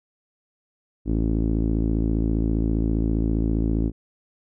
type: tone with low-pass filter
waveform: sawtooth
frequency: 55 Hz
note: A1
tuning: in tune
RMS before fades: -22 dBFS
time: 1.05-3.92 s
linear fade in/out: 50 ms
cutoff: 300 Hz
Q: 3.2
effects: none

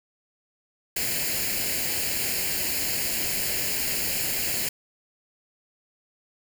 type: noise with comb filter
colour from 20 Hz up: white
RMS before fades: -27 dBFS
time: 0.96-4.69 s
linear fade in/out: 5 ms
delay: 0.42 ms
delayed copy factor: +0.7
effects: none

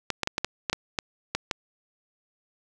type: clicks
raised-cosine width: 0.2 ms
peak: -8 dBFS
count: 10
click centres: 0.103 / 0.233 / 0.274 / 0.381 / 0.446 / 0.698 / 0.73 / 0.988 / 1.35 / 1.512 s
effects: none

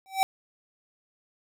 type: tone with exponential growth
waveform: square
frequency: 770 Hz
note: G5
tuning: 31 cents flat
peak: -17 dBFS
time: 0.06-0.23 s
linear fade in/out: 0 ms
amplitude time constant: 36 ms
effects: none

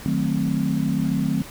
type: chord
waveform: sine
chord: D# diminished seventh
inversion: none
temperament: equal with one note detuned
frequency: 154.04 / 185 / 220 / 261.6 Hz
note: D#3 / F#3 / A3 / C4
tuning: -17 / 0 / 0 / 0 cents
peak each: -25 dBFS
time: 0.06-1.42 s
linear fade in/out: 0 ms
effects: pink hiss -40 dBFS RMS until 1.5 s

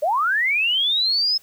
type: linear sweep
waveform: sine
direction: up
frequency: 550 to 5210 Hz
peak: -17 dBFS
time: 0.02-1.38 s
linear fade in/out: 10 ms
effects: white hiss -53 dBFS RMS until 1.42 s

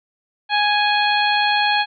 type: harmonic tone with a mistuned harmonic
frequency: 830.6 Hz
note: G#5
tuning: in tune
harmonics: 1 / 2 / 3 / 4 / 5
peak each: -18 / -21 / -23 / -24 / -25 dBFS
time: 0.49-1.86 s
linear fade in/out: 50 ms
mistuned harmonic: 5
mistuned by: +34 cents
effects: none

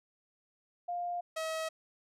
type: tone pair in turn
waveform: sine / sawtooth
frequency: 703 / 640.3 Hz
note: F5 / D#5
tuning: +11 / +49 cents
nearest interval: major second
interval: 162 cents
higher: first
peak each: -33 / -30 dBFS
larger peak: second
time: 0.88-1.21 / 1.36-1.69 s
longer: neither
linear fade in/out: 10 ms
effects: low-pass 11000 Hz 12 dB/octave

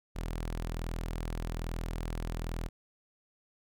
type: tone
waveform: sawtooth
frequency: 41.2 Hz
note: E1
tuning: in tune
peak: -30 dBFS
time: 0.15-2.69 s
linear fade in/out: 20 ms
effects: none

